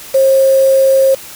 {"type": "tone with quantisation", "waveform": "sine", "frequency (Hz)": 536, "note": "C5", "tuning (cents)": 42, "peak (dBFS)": -6, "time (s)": [0.14, 1.15], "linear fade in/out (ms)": 10, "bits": 4, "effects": ["white hiss -32 dBFS RMS until 1.35 s"]}